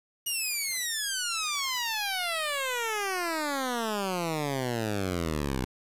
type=exponential sweep; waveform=10% pulse; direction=down; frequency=2915 to 61.74 Hz; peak=-20 dBFS; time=0.26-5.65 s; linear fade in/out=10 ms; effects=resampled to 32000 Hz + 8-bit